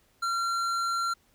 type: tone with hard clipping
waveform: sine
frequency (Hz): 1370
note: F6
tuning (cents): -34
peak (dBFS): -28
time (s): 0.22-1.14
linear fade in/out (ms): 10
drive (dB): 12
effects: pink hiss -66 dBFS RMS until 1.34 s